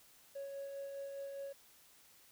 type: tone with tremolo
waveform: triangle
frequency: 554.4 Hz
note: C#5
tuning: in tune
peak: -38 dBFS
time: 0.35-1.53 s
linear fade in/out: 10 ms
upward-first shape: sine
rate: 4.9 Hz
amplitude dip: 35%
effects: tanh soft clip ceiling -37 dBFS + white hiss -64 dBFS RMS until 2.31 s